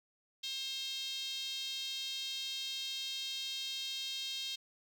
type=tone with high-pass filter; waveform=5% pulse; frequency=533 Hz; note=C5; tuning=32 cents sharp; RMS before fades=-40 dBFS; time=0.43-4.56 s; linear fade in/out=10 ms; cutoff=3400 Hz; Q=4.8; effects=none